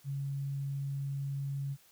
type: tone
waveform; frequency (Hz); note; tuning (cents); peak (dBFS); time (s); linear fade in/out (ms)
sine; 138.8; C#3; +3; -33; 0.04-1.77; 50
effects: white hiss -63 dBFS RMS until 1.91 s